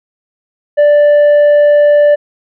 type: tone with tanh clipping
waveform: sine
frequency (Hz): 587.3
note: D5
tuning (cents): 0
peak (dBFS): -5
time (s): 0.77-2.16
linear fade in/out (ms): 20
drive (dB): 4
effects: none